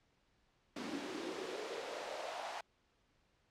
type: noise with high-pass filter sweep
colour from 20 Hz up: pink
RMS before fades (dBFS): -43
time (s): 0.76-2.61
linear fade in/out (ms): 5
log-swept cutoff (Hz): 250 to 780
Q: 3.8
effects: pink hiss -75 dBFS RMS until 3.5 s + low-pass 5000 Hz 12 dB/octave